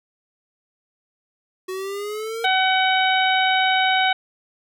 square exponential sweep, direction up, 370 to 466.2 Hz, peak -27 dBFS, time 1.68-2.46 s, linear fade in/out 10 ms
harmonic tone, 754 Hz, F#5, 32 cents sharp, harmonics 1 / 2 / 3 / 4 / 5, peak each -19 / -22 / -24 / -25 / -26 dBFS, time 2.44-4.13 s, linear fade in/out 5 ms
effects none

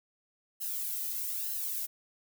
violet noise with flanger, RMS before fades -35 dBFS, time 0.6-1.87 s, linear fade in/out 20 ms, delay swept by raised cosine 0.85 to 1.84 ms, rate 1.1 Hz, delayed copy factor -0.8, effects none

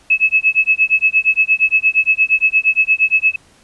sine tone with tremolo, 2589 Hz, E7, 32 cents flat, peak -7 dBFS, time 0.1-3.36 s, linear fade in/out 5 ms, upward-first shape sine, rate 8.6 Hz, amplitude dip 100%, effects pink hiss -50 dBFS RMS until 3.63 s + resampled to 24000 Hz

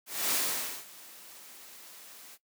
white noise with ADSR envelope, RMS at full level -28 dBFS, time 0.06-2.38 s, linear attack 250 ms, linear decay 530 ms, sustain -22 dB, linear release 44 ms, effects noise-tail reverb RT60 0.1 s tail -17 dB re dry + high-pass 200 Hz 12 dB/octave

